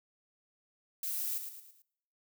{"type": "noise with echo", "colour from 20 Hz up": "violet", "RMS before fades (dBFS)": -36, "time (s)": [1.03, 1.38], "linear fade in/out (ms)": 2, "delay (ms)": 110, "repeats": 4, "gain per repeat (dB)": -7, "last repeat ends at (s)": 1.82, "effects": ["noise-tail reverb RT60 0.8 s tail -24 dB re dry"]}